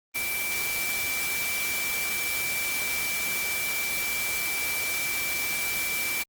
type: tone in noise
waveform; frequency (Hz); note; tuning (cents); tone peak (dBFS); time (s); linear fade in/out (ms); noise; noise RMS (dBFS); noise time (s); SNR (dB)
sine; 2332; D7; -13; -29; 0.14-6.24; 20; white; -31; 0.14-6.24; -1
effects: Opus 24 kbps